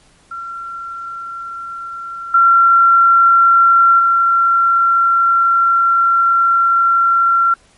sine tone with level steps, 1366 Hz, F6, 39 cents flat, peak -24 / -6 / -9 dBFS, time 0.31-7.54 s, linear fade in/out 5 ms, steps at 2.34 / 3.99 s, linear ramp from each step 5 ms, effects pink hiss -51 dBFS RMS until 7.77 s + MP3 48 kbps

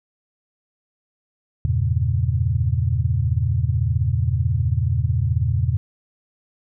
sine chord, E diminished seventh, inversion none, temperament equal, 82.41 / 98 / 116.54 / 138.59 Hz, E2 / G2 / Bb2 / Db3, 0 / 0 / 0 / 0 cents, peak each -22 / -24 / -21 / -25 dBFS, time 1.65-5.77 s, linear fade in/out 0 ms, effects none

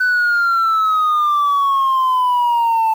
sine exponential sweep, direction down, 1508 to 880 Hz, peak -10 dBFS, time 0-2.94 s, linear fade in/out 10 ms, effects tanh soft clip ceiling -11 dBFS + 7-bit

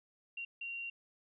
sine tone bursts at uneven times, 2759 Hz, F7, 22 cents flat, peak -39 dBFS, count 2, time 0.37-0.45 / 0.61-0.9 s, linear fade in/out 5 ms, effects none

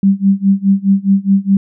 sine tone with tremolo, 196 Hz, G3, in tune, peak -5 dBFS, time 0.03-1.57 s, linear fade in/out 2 ms, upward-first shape sine, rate 4.8 Hz, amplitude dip 95%, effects none

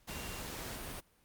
sine tone in noise, 2772 Hz, F7, 14 cents flat, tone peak -51 dBFS, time 0.08-0.41 s, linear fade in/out 20 ms, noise pink, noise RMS -43 dBFS, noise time 0.07-1.01 s, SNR -11 dB, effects pink hiss -69 dBFS RMS until 1.24 s + Opus 48 kbps

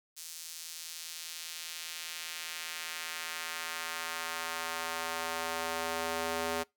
square tone with high-pass filter sweep, 82.5 Hz, E2, 2 cents sharp, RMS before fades -38 dBFS, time 0.16-6.64 s, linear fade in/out 20 ms, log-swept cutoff 6000 to 460 Hz, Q 0.9, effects noise-tail reverb RT60 0.2 s tail -24 dB re dry

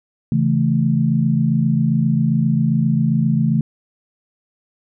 sine chord, A major, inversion first, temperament just, 137.5 / 165 / 220 Hz, C#3 / E3 / A3, -14 / +2 / 0 cents, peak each -18 dBFS, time 0.32-3.61 s, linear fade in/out 2 ms, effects none

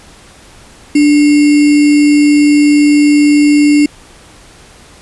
sine tone with sample-and-hold, 293.7 Hz, D4, in tune, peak -4 dBFS, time 0.95-3.86 s, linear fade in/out 5 ms, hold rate 2450 Hz, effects pink hiss -39 dBFS RMS until 5.01 s + resampled to 24000 Hz

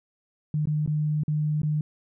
sine tone with dropouts, 151.5 Hz, D#3, 46 cents flat, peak -22 dBFS, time 0.54-1.81 s, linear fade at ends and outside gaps 2 ms, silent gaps 0.656-0.672 / 0.862-0.875 / 1.235-1.28 / 1.618-1.632 s, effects none

